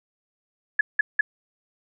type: tone bursts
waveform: sine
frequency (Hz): 1704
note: G#6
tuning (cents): +44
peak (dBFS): -14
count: 3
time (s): 0.79-1.21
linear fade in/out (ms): 5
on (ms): 20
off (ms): 180
effects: none